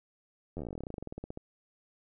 slowing click train, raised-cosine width 2 ms, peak -26 dBFS, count 26, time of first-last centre 0.57-1.374 s, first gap 11 ms, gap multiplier 1.08, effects none

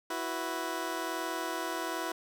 15% pulse chord, E suspended second, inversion none, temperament just, 329.6 / 370.8 / 494.4 Hz, E4 / F#4 / B4, 0 / +4 / +2 cents, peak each -30 / -32 / -35 dBFS, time 0.1-2.12 s, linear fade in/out 5 ms, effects none

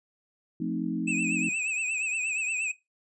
sine chord, F dominant seventh, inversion none, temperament equal, 174.61 / 220 / 261.6 / 311.1 Hz, F3 / A3 / C4 / Eb4, 0 / 0 / 0 / 0 cents, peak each -33 dBFS, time 0.6-1.49 s, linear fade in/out 5 ms
square tone with vibrato, 2572 Hz, E7, 43 cents flat, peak -28 dBFS, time 1.07-2.72 s, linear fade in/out 10 ms, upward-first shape triangle, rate 8.5 Hz, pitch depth 91 cents each way
effects noise-tail reverb RT60 0.2 s tail -18 dB re dry + resampled to 22050 Hz

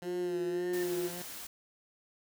15% pulse tone with vibrato, 174.61 Hz, F3, in tune, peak -35 dBFS, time 0.02-1.22 s, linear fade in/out 2 ms, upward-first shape sine, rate 1.8 Hz, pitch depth 51 cents each way
sine tone, 356.1 Hz, F4, 34 cents sharp, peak -31 dBFS, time 0.03-1.11 s, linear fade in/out 50 ms
sine tone with exponential growth, 1807 Hz, A6, 46 cents sharp, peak -40 dBFS, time 0.04-0.83 s, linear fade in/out 0 ms, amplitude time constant 170 ms
white noise, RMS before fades -44 dBFS, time 0.73-1.47 s, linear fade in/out 5 ms
effects none

